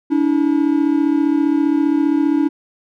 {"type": "tone pair together", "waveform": "triangle", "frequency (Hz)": [286.9, 322], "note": ["D4", "E4"], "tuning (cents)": [-40, -41], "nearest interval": "major second", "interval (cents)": 199, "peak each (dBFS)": [-13, -15], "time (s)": [0.1, 2.49], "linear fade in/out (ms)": 20, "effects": []}